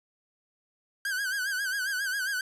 45% pulse tone with vibrato, 1563 Hz, G6, 6 cents flat, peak -28 dBFS, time 1.05-2.41 s, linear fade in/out 2 ms, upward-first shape sine, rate 7.4 Hz, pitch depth 100 cents each way, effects resampled to 32000 Hz

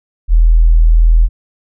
sine tone, 40.81 Hz, E1, 17 cents flat, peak -4 dBFS, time 0.28-1.29 s, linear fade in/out 50 ms, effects none

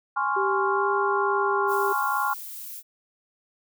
sine chord, Db major seventh, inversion second, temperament equal, 830.6 / 1046.5 / 1108.7 / 1396.9 Hz, Ab5 / C6 / Db6 / F6, 0 / 0 / 0 / 0 cents, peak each -28 dBFS, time 0.16-2.34 s, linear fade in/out 10 ms
sine tone with pitch glide, 390 to 398 Hz, G4 to G4, -9 to +26 cents, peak -25 dBFS, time 0.36-1.93 s, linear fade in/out 10 ms, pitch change +35 cents, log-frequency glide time 0.65-0.87 s
violet noise, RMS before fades -38 dBFS, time 1.67-2.83 s, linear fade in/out 50 ms
effects none

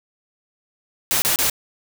white noise bursts, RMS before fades -19 dBFS, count 3, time 1.11-1.498 s, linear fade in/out 0 ms, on 110 ms, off 29 ms, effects none

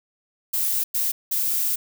violet noise bursts at uneven times, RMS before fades -23 dBFS, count 3, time 0.53-0.84 / 0.94-1.12 / 1.31-1.76 s, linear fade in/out 10 ms, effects none

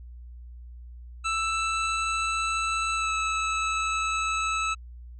25% pulse tone with pitch glide, 1323 to 1305.5 Hz, E6 to E6, +6 to -17 cents, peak -21 dBFS, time 1.24-4.75 s, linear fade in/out 20 ms, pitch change -23 cents, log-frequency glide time 2.95-3.11 s, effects added 60 Hz sine -40 dBFS peak until 5.19 s + MP3 32 kbps

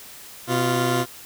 15% pulse tone pair together, 126.1 / 348.9 Hz, B2 / F4, +36 / -2 cents, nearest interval octave + tritone, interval 1762 cents, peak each -16 dBFS, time 0.47-1.06 s, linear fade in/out 50 ms, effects white hiss -42 dBFS RMS until 1.25 s

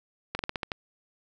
slowing click train, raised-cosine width 0.3 ms, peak -14 dBFS, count 7, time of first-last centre 0.35-0.718 s, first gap 41 ms, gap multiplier 1.16, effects none

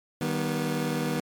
25% pulse chord, Eb augmented, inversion none, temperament just, 155.56 / 194.45 / 243.1 Hz, Eb3 / G3 / B3, 0 / -14 / -27 cents, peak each -26 / -30 / -26 dBFS, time 0.21-1.2 s, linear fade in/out 2 ms, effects MP3 96 kbps

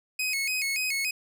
sawtooth tone with vibrato, 2349 Hz, D7, in tune, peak -23 dBFS, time 0.19-1.11 s, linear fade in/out 5 ms, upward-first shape square, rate 3.5 Hz, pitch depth 120 cents each way, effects none

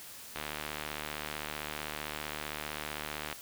click train, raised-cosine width 0.3 ms, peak -20 dBFS, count 225, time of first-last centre 0.36-3.327 s, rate 75.5 Hz, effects white hiss -48 dBFS RMS until 3.41 s

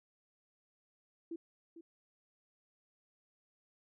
sine tone with echo, 333 Hz, E4, 18 cents sharp, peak -39 dBFS, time 1.31-1.36 s, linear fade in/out 5 ms, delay 450 ms, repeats 1, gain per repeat -11 dB, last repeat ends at 1.81 s, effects none

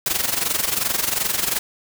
white noise with amplitude modulation, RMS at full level -19 dBFS, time 0.06-1.59 s, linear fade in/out 2 ms, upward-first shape sine, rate 22.7 Hz, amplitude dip 75%, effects none

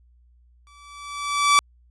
sawtooth tone with exponential growth, 1155 Hz, D6, 29 cents flat, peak -8 dBFS, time 0.67-1.59 s, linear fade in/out 0 ms, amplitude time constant 200 ms, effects added 60 Hz sine -53 dBFS peak until 1.9 s + resampled to 24000 Hz

